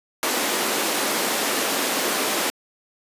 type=high-pass noise; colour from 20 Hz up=pink; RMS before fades=-23 dBFS; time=0.23-2.5 s; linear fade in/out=0 ms; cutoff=260 Hz; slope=24 dB/octave; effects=resampled to 32000 Hz